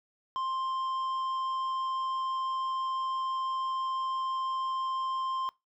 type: tone with tanh clipping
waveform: sine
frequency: 1051 Hz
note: C6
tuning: 7 cents sharp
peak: -31 dBFS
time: 0.36-5.49 s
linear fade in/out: 0 ms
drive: 7 dB
effects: noise-tail reverb RT60 0.2 s tail -22 dB re dry